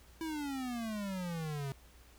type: exponential sweep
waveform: square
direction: down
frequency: 329.6 to 134.1 Hz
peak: -37 dBFS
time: 0.21-1.72 s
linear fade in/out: 0 ms
effects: added 60 Hz sine -58 dBFS peak until 2.18 s + pink hiss -62 dBFS RMS until 2.18 s